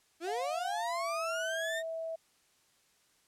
35% pulse linear sweep, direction up, 315.6 to 1864.7 Hz, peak -33 dBFS, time 0.2-1.83 s, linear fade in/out 50 ms
sine tone with pitch glide, 715 to 651.9 Hz, F5 to E5, +41 to -19 cents, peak -35 dBFS, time 0.27-2.16 s, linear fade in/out 10 ms, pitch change -160 cents, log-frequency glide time 0.61-1.29 s
effects white hiss -69 dBFS RMS until 3.27 s + low-pass 10000 Hz 12 dB/octave

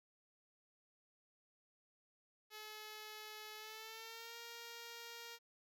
5% pulse tone with pitch glide, 428.4 to 467.2 Hz, A4 to A#4, -46 to +4 cents, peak -38 dBFS, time 2.5-5.39 s, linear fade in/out 50 ms, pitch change +150 cents, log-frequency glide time 3.56-4.37 s, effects none

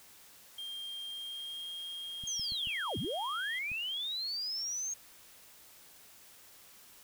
triangle tone with pitch glide, 3200 to 3235 Hz, G7 to G#7, +35 to -46 cents, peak -38 dBFS, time 0.58-3.59 s, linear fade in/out 5 ms, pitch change +19 cents, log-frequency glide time 1.1-1.63 s
clicks, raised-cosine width 5 ms, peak -37 dBFS, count 6, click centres 2.238 / 2.396 / 2.521 / 2.672 / 3.046 / 3.717 s
sine linear two-way sweep, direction down then up, 6530 to 81.3 to 6530 Hz, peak -34 dBFS, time 2.27-4.94 s, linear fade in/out 5 ms, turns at 2.98 s
effects white hiss -57 dBFS RMS until 7.03 s

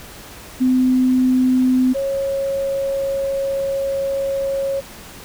sine tone pair in turn, 255.7 / 548.1 Hz, C4 / C#5, -40 / -20 cents, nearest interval octave + minor second, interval 1320 cents, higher second, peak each -12 / -18 dBFS, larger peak first, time 0.6-1.94 / 1.94-4.81 s, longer second, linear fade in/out 20 ms, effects pink hiss -38 dBFS RMS until 5.24 s

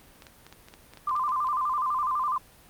clicks, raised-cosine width 0.2 ms, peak -28 dBFS, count 12, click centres 0.222 / 0.268 / 0.466 / 0.526 / 0.685 / 0.739 / 0.936 / 0.973 / 1.094 / 1.164 / 1.292 / 1.471 s
sine tone with vibrato, 1108.7 Hz, C#6, in tune, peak -24 dBFS, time 1.07-2.38 s, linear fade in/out 5 ms, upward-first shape square, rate 12 Hz, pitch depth 120 cents each way
effects pink hiss -54 dBFS RMS until 2.69 s + Opus 32 kbps

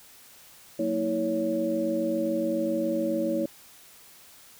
sine tone cluster, 184.9 / 232.1 / 324.1 / 559 Hz, F#3 / A#3 / E4 / C#5, -1 / -7 / -29 / +14 cents, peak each -37 / -31 / -28 / -28 dBFS, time 0.79-3.46 s, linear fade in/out 5 ms, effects white hiss -52 dBFS RMS until 4.59 s

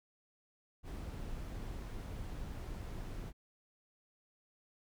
brown noise, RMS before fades -43 dBFS, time 0.83-3.33 s, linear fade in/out 50 ms, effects none

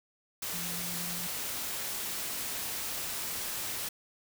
sine tone in noise, 173.8 Hz, F3, 8 cents flat, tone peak -42 dBFS, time 0.53-1.27 s, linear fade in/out 5 ms, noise white, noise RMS -36 dBFS, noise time 0.42-3.89 s, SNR -9 dB, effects none

